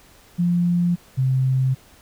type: tone pair in turn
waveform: sine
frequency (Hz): 174.61 / 131.05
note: F3 / C3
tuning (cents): 0 / +3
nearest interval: perfect fourth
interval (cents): 497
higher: first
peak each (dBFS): -16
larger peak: neither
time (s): 0.38-0.96 / 1.17-1.75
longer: neither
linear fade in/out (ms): 20
effects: pink hiss -51 dBFS RMS until 2.01 s